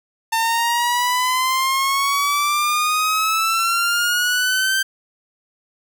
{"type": "exponential sweep", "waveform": "sawtooth", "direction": "up", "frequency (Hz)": [898, 1568], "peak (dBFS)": -13, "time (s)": [0.32, 4.83], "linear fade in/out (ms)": 10, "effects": []}